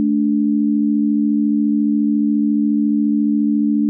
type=tone pair together; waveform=sine; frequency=217.5 / 291.8 Hz; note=A3 / D4; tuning=-20 / -11 cents; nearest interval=perfect fourth; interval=509 cents; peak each=-16 dBFS; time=0-3.89 s; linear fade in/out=0 ms; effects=none